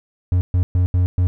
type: tone bursts at uneven times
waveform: triangle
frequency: 90.1 Hz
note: F#2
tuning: 45 cents flat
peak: -11 dBFS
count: 5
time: 0.32-0.41 / 0.54-0.63 / 0.75-0.86 / 0.94-1.06 / 1.18-1.27 s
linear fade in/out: 0 ms
effects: none